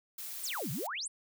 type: noise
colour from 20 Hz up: blue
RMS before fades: -42 dBFS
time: 0.18-0.87 s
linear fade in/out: 5 ms
type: exponential two-way sweep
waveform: sine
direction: down then up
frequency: 9940 to 120 to 9940 Hz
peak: -35 dBFS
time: 0.43-1.08 s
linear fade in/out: 10 ms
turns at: 0.71 s
effects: none